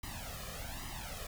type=noise with flanger; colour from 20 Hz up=pink; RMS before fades=-43 dBFS; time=0.03-1.27 s; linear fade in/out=5 ms; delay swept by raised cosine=1 to 1.68 ms; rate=1.2 Hz; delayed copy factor=+0.85; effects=none